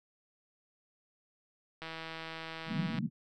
click train, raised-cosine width 0.3 ms, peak -26 dBFS, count 190, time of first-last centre 1.82-2.987 s, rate 162 Hz
white band-pass noise, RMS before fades -35 dBFS, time 2.66-3.1 s, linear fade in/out 50 ms, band 140 to 230 Hz, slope 48 dB/octave
effects none

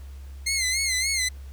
15% pulse tone with vibrato, 2100 Hz, C7, 6 cents sharp, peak -16 dBFS, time 0.46-1.29 s, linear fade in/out 10 ms, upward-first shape sine, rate 3.5 Hz, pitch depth 82 cents each way, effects added 68 Hz sine -37 dBFS peak until 1.52 s + pink hiss -56 dBFS RMS until 1.52 s

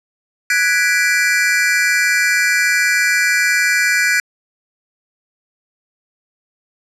square chord, G# half-diminished seventh, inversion third, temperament equal, 1480 / 1661.2 / 1975.5 / 2349 Hz, F#6 / G#6 / B6 / D7, 0 / 0 / 0 / 0 cents, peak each -19 dBFS, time 0.5-4.2 s, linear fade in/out 2 ms, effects low-pass 11000 Hz 12 dB/octave

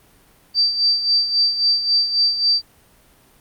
sine tone with tremolo, 4660 Hz, D8, 14 cents flat, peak -12 dBFS, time 0.54-2.62 s, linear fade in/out 50 ms, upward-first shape sine, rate 3.7 Hz, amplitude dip 65%, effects pink hiss -53 dBFS RMS until 3.4 s + Opus 32 kbps

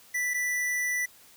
square tone pair in turn, 1975.5 / 1975.5 Hz, B6 / B6, 0 / 0 cents, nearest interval unison, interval 0 cents, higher neither, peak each -27 dBFS, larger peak neither, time 0.14-0.34 / 0.34-1.06 s, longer second, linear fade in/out 10 ms, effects white hiss -55 dBFS RMS until 1.36 s

